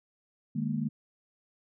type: chord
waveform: sine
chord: D# suspended fourth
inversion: none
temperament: equal with one note detuned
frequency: 151.57 / 207.7 / 233.1 Hz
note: D#3 / G#3 / A#3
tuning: -45 / 0 / 0 cents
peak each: -33 / -33 / -32 dBFS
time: 0.55-0.89 s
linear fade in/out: 10 ms
effects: none